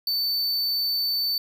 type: tone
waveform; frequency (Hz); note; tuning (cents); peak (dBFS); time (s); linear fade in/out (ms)
square; 4531; C#8; +37; -23; 0.07-1.38; 2
effects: 10-bit